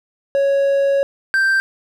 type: tone pair in turn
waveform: triangle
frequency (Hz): 554.4 / 1568.1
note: C#5 / G6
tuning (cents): 0 / 0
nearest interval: octave + tritone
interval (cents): 1800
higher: second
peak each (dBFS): -11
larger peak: neither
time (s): 0.35-1.03 / 1.34-1.6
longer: first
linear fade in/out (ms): 0
effects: none